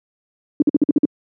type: tone bursts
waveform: sine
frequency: 293.6 Hz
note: D4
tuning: in tune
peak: -9 dBFS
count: 7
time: 0.6-1.053 s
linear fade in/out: 2 ms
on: 21 ms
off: 51 ms
effects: high-pass 150 Hz 12 dB/octave